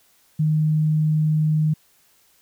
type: tone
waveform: sine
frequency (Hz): 154.6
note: D#3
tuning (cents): -11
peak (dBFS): -16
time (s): 0.39-1.74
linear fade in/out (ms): 10
effects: white hiss -59 dBFS RMS until 2.41 s